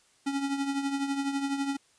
square tone with tremolo, 277.2 Hz, C#4, in tune, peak -26 dBFS, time 0.26-1.77 s, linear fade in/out 10 ms, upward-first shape triangle, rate 12 Hz, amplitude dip 65%, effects white hiss -64 dBFS RMS until 1.98 s + resampled to 22050 Hz

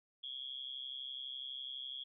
sine tone with amplitude modulation, 3322 Hz, G#7, in tune, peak -38 dBFS, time 0.23-2.04 s, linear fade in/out 10 ms, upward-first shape sine, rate 132 Hz, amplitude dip 90%, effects none

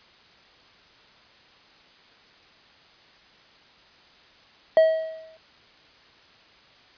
triangle tone with exponential decay, 641 Hz, E5, 49 cents flat, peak -9 dBFS, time 4.77-5.37 s, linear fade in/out 1 ms, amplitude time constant 130 ms, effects white hiss -54 dBFS RMS until 6.97 s + resampled to 11025 Hz

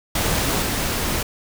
pink noise with level steps, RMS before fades -21 / -23 dBFS, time 0.15-1.23 s, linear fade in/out 5 ms, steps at 0.62 s, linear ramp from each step 2 ms, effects none

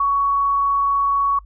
sine tone, 1119 Hz, C#6, 16 cents sharp, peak -15 dBFS, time 0-1.39 s, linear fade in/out 5 ms, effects noise-tail reverb RT60 0.1 s tail -25 dB re dry + added 50 Hz sine -40 dBFS peak until 1.45 s

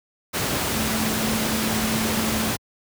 sine tone in noise, 220 Hz, A3, in tune, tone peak -25 dBFS, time 0.74-2.52 s, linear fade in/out 20 ms, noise pink, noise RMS -24 dBFS, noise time 0.33-2.57 s, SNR -4 dB, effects high-pass 80 Hz 12 dB/octave

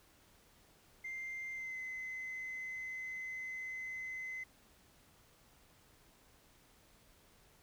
sine tone with pitch glide, 2093 to 2044 Hz, C7 to C7, 0 to -41 cents, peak -39 dBFS, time 1.04-4.44 s, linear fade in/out 10 ms, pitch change -41 cents, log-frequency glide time 1.53-1.78 s, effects tanh soft clip ceiling -38 dBFS + pink hiss -66 dBFS RMS until 7.62 s

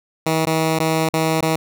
10% pulse tone with dropouts, 160 Hz, D#3, 49 cents sharp, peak -8 dBFS, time 0.26-1.56 s, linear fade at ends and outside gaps 5 ms, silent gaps 0.455-0.468 / 0.789-0.799 / 1.09-1.136 / 1.409-1.425 s, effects none

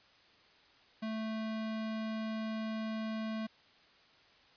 square tone, 220 Hz, A3, in tune, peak -36 dBFS, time 1.02-3.47 s, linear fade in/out 10 ms, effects white hiss -63 dBFS RMS until 4.56 s + resampled to 11025 Hz

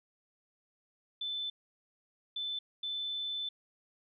sine tone bursts at uneven times, 3520 Hz, A7, in tune, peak -34 dBFS, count 3, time 1.21-1.5 / 2.36-2.59 / 2.83-3.49 s, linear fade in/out 5 ms, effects none

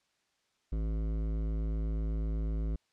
triangle tone with hard clipping, 54 Hz, A1, 32 cents flat, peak -32 dBFS, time 0.72-2.76 s, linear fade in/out 5 ms, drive 18 dB, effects white hiss -75 dBFS RMS until 2.92 s + low-pass 6000 Hz 12 dB/octave

